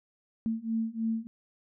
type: beating tone pair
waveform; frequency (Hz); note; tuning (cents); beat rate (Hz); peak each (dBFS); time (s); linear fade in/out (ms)
sine; 223.1 / 226.3; A3 / A3; +24 / +49; 3.2; -32 / -31; 0.46-1.27; 0
effects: none